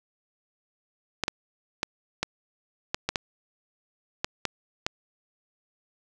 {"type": "clicks", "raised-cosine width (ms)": 0.2, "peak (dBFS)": -8, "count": 10, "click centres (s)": [1.237, 1.281, 1.831, 2.23, 2.945, 3.09, 3.158, 4.245, 4.453, 4.865], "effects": []}